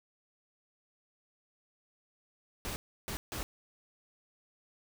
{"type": "noise bursts at uneven times", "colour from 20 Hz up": "pink", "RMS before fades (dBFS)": -38, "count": 3, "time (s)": [[2.65, 2.76], [3.08, 3.17], [3.32, 3.43]], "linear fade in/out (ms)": 0, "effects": []}